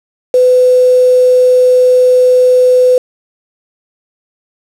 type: tone with quantisation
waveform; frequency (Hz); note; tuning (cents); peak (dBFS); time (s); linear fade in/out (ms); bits
sine; 503; B4; +32; -4; 0.34-2.98; 2; 4
effects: low-pass 8000 Hz 12 dB/octave